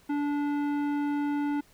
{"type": "tone with tanh clipping", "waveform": "triangle", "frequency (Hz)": 290, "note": "D4", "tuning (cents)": -22, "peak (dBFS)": -28, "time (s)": [0.09, 1.61], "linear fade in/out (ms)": 10, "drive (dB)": 18, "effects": ["pink hiss -60 dBFS RMS until 1.73 s"]}